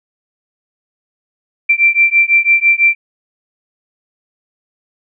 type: beating tone pair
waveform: sine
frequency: 2349 / 2355 Hz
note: D7 / D7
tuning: 0 / +4 cents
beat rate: 6 Hz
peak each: -11 dBFS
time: 1.69-2.95 s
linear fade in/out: 10 ms
effects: none